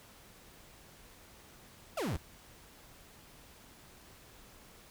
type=exponential sweep; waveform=35% pulse; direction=down; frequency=747 to 62.3 Hz; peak=-31 dBFS; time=1.97-2.17 s; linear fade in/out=5 ms; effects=pink hiss -57 dBFS RMS until 4.9 s